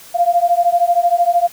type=beating tone pair; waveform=sine; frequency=689 / 702 Hz; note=F5 / F5; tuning=-24 / +9 cents; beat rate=13 Hz; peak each=-14 dBFS; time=0.14-1.48 s; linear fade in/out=20 ms; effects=white hiss -40 dBFS RMS until 1.52 s